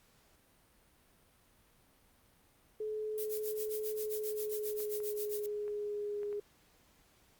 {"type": "tone with pitch glide", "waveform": "sine", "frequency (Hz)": [429.4, 412.4], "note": ["A4", "G#4"], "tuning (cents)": [-42, -12], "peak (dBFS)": -35, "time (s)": [2.8, 6.4], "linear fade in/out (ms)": 5, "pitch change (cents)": -70, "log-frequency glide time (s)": [3.97, 6.23]}
{"type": "noise with tremolo", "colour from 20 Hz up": "violet", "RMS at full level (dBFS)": -40, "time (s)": [3.18, 5.46], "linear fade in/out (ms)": 0, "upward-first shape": "sine", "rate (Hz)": 7.5, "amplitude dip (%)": 90}
{"type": "clicks", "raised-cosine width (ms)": 0.5, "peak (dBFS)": -40, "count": 5, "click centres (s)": [4.803, 5.003, 5.68, 6.232, 6.328]}
{"effects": ["pink hiss -67 dBFS RMS until 7.39 s", "Opus 48 kbps"]}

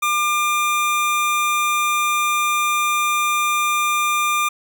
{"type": "tone", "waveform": "25% pulse", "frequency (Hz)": 1200, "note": "D6", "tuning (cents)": 37, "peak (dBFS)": -13, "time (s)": [0.02, 4.49], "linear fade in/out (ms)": 10, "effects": []}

